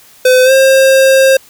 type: tone with pitch glide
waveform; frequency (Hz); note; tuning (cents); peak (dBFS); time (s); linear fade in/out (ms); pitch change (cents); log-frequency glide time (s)
square; 509 to 533.1; C5 to C5; -48 to +32; -5; 0.25-1.37; 5; +80; 0.44-0.52
effects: white hiss -42 dBFS RMS until 1.49 s